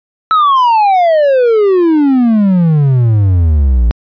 triangle exponential sweep, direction down, 1318.5 to 55 Hz, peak -4 dBFS, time 0.31-3.91 s, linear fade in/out 0 ms, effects resampled to 11025 Hz

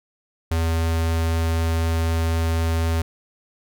square tone with notch filter, 82 Hz, E2, 9 cents flat, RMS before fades -21 dBFS, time 0.51-3.02 s, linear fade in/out 5 ms, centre 180 Hz, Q 1.7, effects none

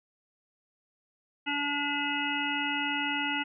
harmonic tone, 288.1 Hz, D4, 33 cents flat, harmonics 1 / 3 / 5 / 7 / 9 / 10, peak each -35 / -35 / -35 / -35 / -35 / -35 dBFS, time 1.46-3.44 s, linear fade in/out 20 ms, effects none

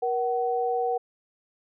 sine tone pair together, 475.3 / 753 Hz, A#4 / F#5, +34 / +30 cents, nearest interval minor sixth, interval 796 cents, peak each -26 dBFS, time 0.02-0.98 s, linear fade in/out 10 ms, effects none

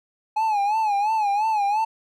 triangle tone with vibrato, 843 Hz, G#5, 26 cents sharp, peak -17 dBFS, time 0.36-1.85 s, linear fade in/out 10 ms, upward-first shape sine, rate 2.9 Hz, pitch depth 97 cents each way, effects none

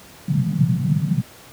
pink band-pass noise, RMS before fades -19 dBFS, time 0.28-1.22 s, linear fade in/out 5 ms, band 130 to 190 Hz, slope 48 dB/octave, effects pink hiss -44 dBFS RMS until 1.52 s + high-pass 80 Hz 12 dB/octave

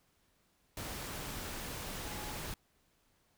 sine tone in noise, 843 Hz, G#5, 26 cents sharp, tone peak -50 dBFS, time 2.05-2.37 s, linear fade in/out 2 ms, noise pink, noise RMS -42 dBFS, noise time 0.77-2.54 s, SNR -11 dB, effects pink hiss -73 dBFS RMS until 3.37 s

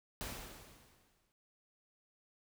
pink noise with exponential decay, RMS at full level -41 dBFS, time 0.21-1.32 s, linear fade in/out 0 ms, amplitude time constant 240 ms, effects none

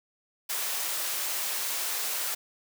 white high-pass noise, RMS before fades -31 dBFS, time 0.49-2.35 s, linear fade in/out 10 ms, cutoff 510 Hz, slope 12 dB/octave, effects none

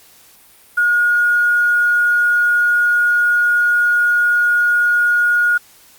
sine tone with quantisation, 1438 Hz, F#6, 50 cents flat, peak -11 dBFS, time 0.77-5.58 s, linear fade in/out 10 ms, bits 6, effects white hiss -47 dBFS RMS until 5.98 s + Opus 48 kbps

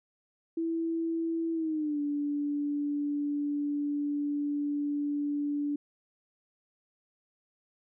sine tone with pitch glide, 329.6 to 290.3 Hz, E4 to D4, 0 to -20 cents, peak -28 dBFS, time 0.57-5.76 s, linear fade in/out 5 ms, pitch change -220 cents, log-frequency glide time 1.53-2 s, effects none

